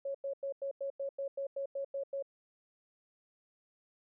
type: tone bursts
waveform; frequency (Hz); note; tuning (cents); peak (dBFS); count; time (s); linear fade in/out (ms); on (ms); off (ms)
sine; 552; C#5; -7; -34; 12; 0.05-2.225; 5; 96; 93
effects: none